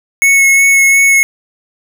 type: tone with vibrato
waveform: square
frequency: 2195 Hz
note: C#7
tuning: 18 cents flat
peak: -6 dBFS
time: 0.22-1.23 s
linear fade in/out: 0 ms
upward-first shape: sine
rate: 2.8 Hz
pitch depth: 13 cents each way
effects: none